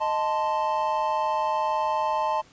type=chord; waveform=triangle; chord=A diminished; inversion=second; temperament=equal with one note detuned; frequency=622.3 / 880 / 1041.1 Hz; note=Eb5 / A5 / C6; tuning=0 / 0 / -9 cents; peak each=-27 / -23 / -27 dBFS; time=0-2.42 s; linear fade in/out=20 ms; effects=pink hiss -55 dBFS RMS until 2.52 s + resampled to 16000 Hz